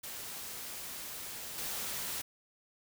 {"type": "noise with level steps", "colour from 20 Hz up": "white", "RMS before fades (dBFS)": [-43, -38], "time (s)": [0.03, 2.22], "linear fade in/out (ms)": 10, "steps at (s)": 1.58, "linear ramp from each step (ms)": 2, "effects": []}